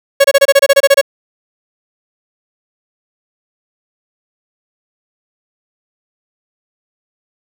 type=tone bursts; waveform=45% pulse; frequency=554.4 Hz; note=C#5; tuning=in tune; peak=-4 dBFS; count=12; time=0.2-1.014 s; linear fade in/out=10 ms; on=44 ms; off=26 ms; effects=none